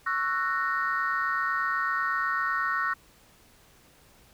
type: chord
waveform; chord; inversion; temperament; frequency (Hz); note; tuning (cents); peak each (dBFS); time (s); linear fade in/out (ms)
sine; F# dominant seventh; second; just; 1110 / 1332 / 1480 / 1850; C#6 / E6 / F#6 / A#6; +2 / +18 / 0 / -14; -30; 0.06-2.94; 10
effects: tanh soft clip ceiling -16 dBFS + pink hiss -58 dBFS RMS until 4.33 s